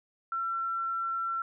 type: tone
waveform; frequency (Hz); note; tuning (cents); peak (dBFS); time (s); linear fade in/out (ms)
sine; 1352; E6; +43; -29; 0.32-1.42; 2
effects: none